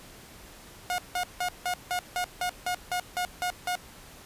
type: tone bursts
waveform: sawtooth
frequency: 720 Hz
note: F#5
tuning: 47 cents flat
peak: -23 dBFS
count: 12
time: 0.9-3.754 s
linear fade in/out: 0 ms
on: 82 ms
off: 170 ms
effects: pink hiss -49 dBFS RMS until 4.25 s + resampled to 32000 Hz